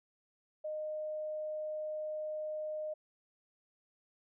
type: tone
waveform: sine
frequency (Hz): 615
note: D#5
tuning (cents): -20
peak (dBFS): -36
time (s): 0.64-2.94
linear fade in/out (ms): 10
effects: none